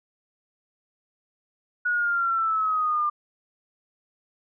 sine exponential sweep, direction down, 1464 to 1192 Hz, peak -21 dBFS, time 1.85-3.1 s, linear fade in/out 10 ms, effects none

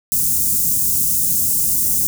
white band-stop noise, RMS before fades -17 dBFS, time 0.12-2.07 s, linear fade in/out 0 ms, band 250 to 7000 Hz, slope 24 dB/octave, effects none

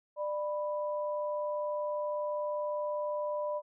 sine tone pair together, 595.8 / 987.8 Hz, D5 / B5, +25 / 0 cents, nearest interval major sixth, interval 875 cents, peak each -32 / -38 dBFS, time 0.16-3.62 s, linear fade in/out 50 ms, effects none

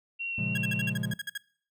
sine tone with vibrato, 2727 Hz, F7, 42 cents flat, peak -31 dBFS, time 0.19-0.93 s, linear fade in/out 20 ms, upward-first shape sine, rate 3.5 Hz, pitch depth 12 cents each way
triangle chord, Bb minor seventh, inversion none, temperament equal, 116.54 / 138.59 / 174.61 / 207.7 Hz, Bb2 / Db3 / F3 / Ab3, 0 / 0 / 0 / 0 cents, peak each -33 dBFS, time 0.38-1.14 s, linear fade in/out 5 ms
30% pulse tone bursts, 1649 Hz, G#6, 13 cents flat, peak -29 dBFS, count 11, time 0.55-1.377 s, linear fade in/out 5 ms, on 27 ms, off 53 ms
effects noise-tail reverb RT60 0.5 s tail -21 dB re dry

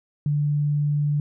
sine tone, 146.83 Hz, D3, in tune, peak -19 dBFS, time 0.26-1.2 s, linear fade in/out 2 ms, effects none

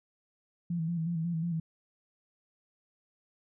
sine tone with vibrato, 166.8 Hz, E3, 21 cents sharp, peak -29 dBFS, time 0.7-1.6 s, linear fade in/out 5 ms, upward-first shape square, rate 5.5 Hz, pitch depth 53 cents each way, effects none

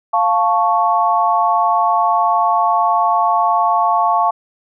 sine chord, F augmented, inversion none, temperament equal, 698.5 / 880 / 1108.7 Hz, F5 / A5 / C#6, 0 / 0 / 0 cents, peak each -16 dBFS, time 0.13-4.31 s, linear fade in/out 10 ms, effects none

